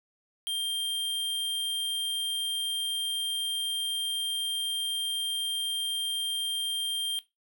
square tone, 3184 Hz, G7, 26 cents sharp, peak -29 dBFS, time 0.47-7.19 s, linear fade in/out 0 ms, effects noise-tail reverb RT60 0.2 s tail -17 dB re dry

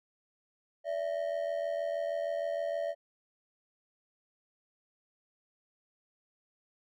triangle ring-modulated tone, 622.3 Hz, D#5, in tune, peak -26 dBFS, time 0.84-2.95 s, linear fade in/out 50 ms, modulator 43.2 Hz, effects none

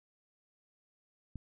click, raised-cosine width 5 ms, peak -30 dBFS, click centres 1.357 s, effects none

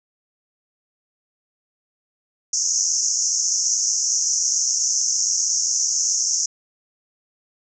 white band-pass noise, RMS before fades -21 dBFS, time 2.53-6.46 s, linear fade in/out 5 ms, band 5500 to 6800 Hz, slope 96 dB/octave, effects none

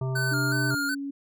harmonic tone, 130.81 Hz, C3, in tune, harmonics 1 / 3 / 5 / 7 / 9, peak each -26 / -36 / -40 / -43 / -45 dBFS, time 0.01-0.75 s, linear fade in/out 5 ms
square tone with vibrato, 1462 Hz, F#6, 21 cents flat, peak -27 dBFS, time 0.15-0.95 s, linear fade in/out 10 ms, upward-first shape square, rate 2.7 Hz, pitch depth 59 cents each way
sine tone with pitch glide, 293.7 to 279.1 Hz, D4 to C#4, 0 to +12 cents, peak -30 dBFS, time 0.31-1.11 s, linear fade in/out 10 ms, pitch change -88 cents, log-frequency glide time 0.69-0.86 s
effects none

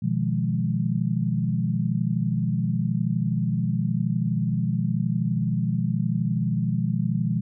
sine chord, F half-diminished seventh, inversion second, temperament equal, 123.47 / 155.56 / 174.61 / 207.7 Hz, Cb3 / Eb3 / F3 / Ab3, 0 / 0 / 0 / 0 cents, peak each -26 / -28 / -26 / -28 dBFS, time 0.02-7.41 s, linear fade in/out 10 ms, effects none

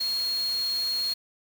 sine tone in noise, 4285 Hz, C8, 40 cents sharp, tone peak -25 dBFS, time 0-1.14 s, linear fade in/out 10 ms, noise white, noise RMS -40 dBFS, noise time 0-1.14 s, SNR +12 dB, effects none

